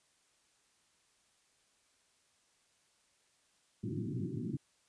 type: band-pass noise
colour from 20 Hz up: pink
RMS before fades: -38 dBFS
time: 3.83-4.57 s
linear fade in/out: 10 ms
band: 100 to 370 Hz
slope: 96 dB/octave
effects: white hiss -72 dBFS RMS until 4.88 s + resampled to 22050 Hz